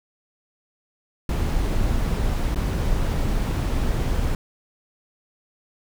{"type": "noise with dropouts", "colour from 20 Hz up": "brown", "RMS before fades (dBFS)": -22, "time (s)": [1.29, 4.35], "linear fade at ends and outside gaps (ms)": 2, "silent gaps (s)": [2.547, 2.558], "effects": []}